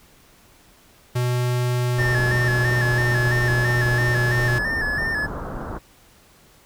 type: tone with pitch glide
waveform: square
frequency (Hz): 123.47 to 121.63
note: B2 to B2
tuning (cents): 0 to -26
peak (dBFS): -20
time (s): 1.15-4.59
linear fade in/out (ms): 10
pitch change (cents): -26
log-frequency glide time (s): 1.74-2.98
type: low-pass noise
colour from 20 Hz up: pink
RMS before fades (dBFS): -30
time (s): 1.97-5.79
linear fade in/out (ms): 20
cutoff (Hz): 1500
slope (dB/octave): 48
type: tone with vibrato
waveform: triangle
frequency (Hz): 1757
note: A6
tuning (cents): -3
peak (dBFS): -20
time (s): 1.98-5.27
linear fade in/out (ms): 20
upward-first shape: square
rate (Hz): 3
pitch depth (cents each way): 47
effects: pink hiss -53 dBFS RMS until 6.65 s